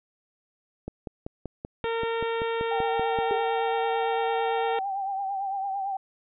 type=click train; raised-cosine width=2 ms; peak=-20 dBFS; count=13; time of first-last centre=0.88-3.188 s; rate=5.2 Hz
type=harmonic tone; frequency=458.1 Hz; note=A#4; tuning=30 cents flat; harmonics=1 / 2 / 3 / 4 / 5 / 6 / 7 / 8; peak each=-27 / -33 / -37 / -39 / -41 / -43 / -44 / -45 dBFS; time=1.84-4.79 s; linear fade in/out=2 ms
type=tone with vibrato; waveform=sine; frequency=784 Hz; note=G5; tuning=in tune; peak=-27 dBFS; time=2.71-5.97 s; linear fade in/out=5 ms; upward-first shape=triangle; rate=8.9 Hz; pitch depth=60 cents each way
type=tone with exponential decay; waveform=sine; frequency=415.3 Hz; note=G#4; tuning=in tune; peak=-22 dBFS; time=3.31-3.51 s; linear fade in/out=0 ms; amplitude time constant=42 ms
effects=none